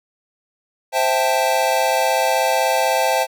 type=chord; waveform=square; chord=A minor seventh; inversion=first; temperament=equal; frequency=523.3 / 659.3 / 784 / 880 Hz; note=C5 / E5 / G5 / A5; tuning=0 / 0 / 0 / 0 cents; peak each=-22 dBFS; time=0.92-3.27 s; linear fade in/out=50 ms; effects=none